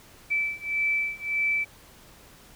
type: beating tone pair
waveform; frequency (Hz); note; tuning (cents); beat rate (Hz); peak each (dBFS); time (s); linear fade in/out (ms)
sine; 2318 / 2319.7; D7 / D7; -23 / -22; 1.7; -28 / -27; 0.3-1.65; 20
effects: pink hiss -52 dBFS RMS until 2.55 s